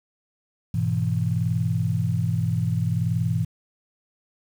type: chord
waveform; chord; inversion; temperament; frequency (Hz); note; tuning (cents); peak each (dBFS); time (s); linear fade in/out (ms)
sine; E major; first; just; 103.01 / 123.61 / 164.81; G#2 / B2 / E3; -14 / +2 / 0; -25; 0.74-3.45; 5
effects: 8-bit